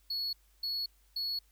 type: tone bursts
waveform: triangle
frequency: 4374 Hz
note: C#8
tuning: 24 cents flat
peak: -31 dBFS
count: 3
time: 0.1-1.39 s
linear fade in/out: 5 ms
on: 230 ms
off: 300 ms
effects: added 50 Hz sine -64 dBFS peak until 1.51 s + white hiss -70 dBFS RMS until 1.51 s